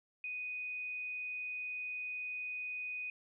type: tone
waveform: sine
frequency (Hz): 2489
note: D#7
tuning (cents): 0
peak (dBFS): -38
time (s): 0.24-3.1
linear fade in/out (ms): 2
effects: none